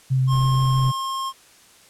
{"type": "tone with vibrato", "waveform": "sine", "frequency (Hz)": 130.81, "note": "C3", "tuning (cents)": 0, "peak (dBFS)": -16, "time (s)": [0.1, 0.92], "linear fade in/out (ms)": 20, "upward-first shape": "sine", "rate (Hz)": 6.3, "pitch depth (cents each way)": 12}
{"type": "tone", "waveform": "square", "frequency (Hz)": 1069, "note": "C6", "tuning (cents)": 37, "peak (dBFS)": -25, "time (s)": [0.27, 1.33], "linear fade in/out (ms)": 50}
{"type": "noise", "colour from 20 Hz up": "brown", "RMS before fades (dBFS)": -34, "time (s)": [0.32, 0.91], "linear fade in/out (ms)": 5}
{"effects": ["white hiss -51 dBFS RMS until 1.89 s", "low-pass 10000 Hz 12 dB/octave"]}